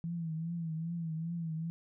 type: tone with vibrato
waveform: sine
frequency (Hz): 164.81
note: E3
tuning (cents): 0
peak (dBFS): -34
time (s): 0.04-1.7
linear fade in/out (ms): 0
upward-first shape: triangle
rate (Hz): 2.5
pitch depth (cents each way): 82
effects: none